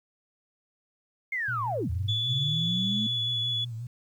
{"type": "linear two-way sweep", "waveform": "sine", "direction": "down then up", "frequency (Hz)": [2167, 79.2, 218.7], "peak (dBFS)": -27, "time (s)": [1.32, 3.07], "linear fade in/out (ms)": 5, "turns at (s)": 1.9}
{"type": "tone with vibrato", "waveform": "sine", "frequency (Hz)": 116.54, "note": "A#2", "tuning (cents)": 0, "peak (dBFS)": -33, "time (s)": [1.48, 3.87], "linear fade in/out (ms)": 5, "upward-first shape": "sine", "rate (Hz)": 5.6, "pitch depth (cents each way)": 79}
{"type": "tone with pitch glide", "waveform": "sine", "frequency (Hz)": [3444, 3414], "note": ["A7", "G#7"], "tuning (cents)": [-38, 47], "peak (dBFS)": -26, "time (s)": [2.08, 3.65], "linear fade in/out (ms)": 10, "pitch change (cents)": -15, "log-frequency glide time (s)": [2.27, 3.46]}
{"effects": ["tanh soft clip ceiling -17 dBFS", "10-bit"]}